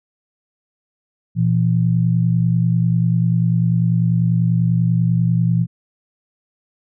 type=tone pair together; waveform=sine; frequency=119 / 169.17 Hz; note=A#2 / E3; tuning=+36 / +45 cents; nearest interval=tritone; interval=609 cents; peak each=-16 dBFS; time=1.35-5.67 s; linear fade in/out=50 ms; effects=none